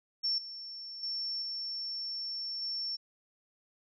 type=tone with level steps; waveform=sine; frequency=5430 Hz; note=F8; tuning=50 cents flat; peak=-28 / -41 / -33 / -35 / -33 dBFS; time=0.23-2.97 s; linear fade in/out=20 ms; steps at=0.38 / 1.03 / 1.42 / 2.62 s; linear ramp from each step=2 ms; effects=none